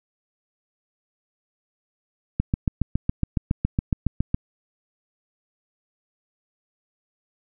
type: click train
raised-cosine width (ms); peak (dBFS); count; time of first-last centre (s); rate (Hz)
5; -8; 15; 2.4-4.344; 7.2
effects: none